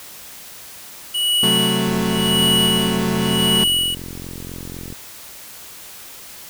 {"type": "tone with tremolo", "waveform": "square", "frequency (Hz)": 2931, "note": "F#7", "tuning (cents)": -17, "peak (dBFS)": -15, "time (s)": [1.14, 3.95], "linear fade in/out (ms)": 10, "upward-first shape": "sine", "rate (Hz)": 0.9, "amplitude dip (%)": 95}
{"type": "chord", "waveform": "30% pulse", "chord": "F# diminished", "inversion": "second", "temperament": "equal", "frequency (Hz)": [130.81, 185, 220], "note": ["C3", "F#3", "A3"], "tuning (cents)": [0, 0, 0], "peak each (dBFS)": [-23, -18, -19], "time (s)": [1.43, 3.64], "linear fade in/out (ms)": 2}
{"type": "click train", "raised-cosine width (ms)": 3, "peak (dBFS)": -20, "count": 135, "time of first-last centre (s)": [1.88, 4.925], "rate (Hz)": 44}
{"effects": ["white hiss -38 dBFS RMS until 6.49 s"]}